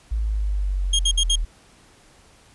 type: linear sweep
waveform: sine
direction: down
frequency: 55 to 38.89 Hz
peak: -20 dBFS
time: 0.11-1.45 s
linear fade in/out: 10 ms
type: tone bursts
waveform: sawtooth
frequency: 3243 Hz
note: G#7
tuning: 42 cents flat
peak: -14 dBFS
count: 4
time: 0.93-1.357 s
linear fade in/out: 5 ms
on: 61 ms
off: 61 ms
effects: pink hiss -53 dBFS RMS until 2.54 s + resampled to 24000 Hz